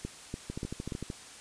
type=two click trains; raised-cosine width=3 ms; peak=-22 / -23 dBFS; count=4 / 9; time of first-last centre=0.05-0.922 / 0.5-1.102 s; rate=3.44 / 13.3 Hz; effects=white hiss -49 dBFS RMS until 1.4 s + resampled to 22050 Hz